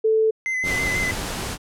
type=tone; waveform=sine; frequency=440 Hz; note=A4; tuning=in tune; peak=-15 dBFS; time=0.04-0.31 s; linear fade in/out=10 ms
type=tone with vibrato; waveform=triangle; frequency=2044 Hz; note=C7; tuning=41 cents flat; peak=-20 dBFS; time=0.46-1.11 s; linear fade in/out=0 ms; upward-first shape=square; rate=6.1 Hz; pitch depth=21 cents each way
type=noise; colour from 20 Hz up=pink; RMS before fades=-28 dBFS; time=0.63-1.58 s; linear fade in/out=50 ms
type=click train; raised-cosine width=2 ms; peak=-22 dBFS; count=45; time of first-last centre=0.64-1.121 s; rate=91.5 Hz
effects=low-pass 11000 Hz 12 dB/octave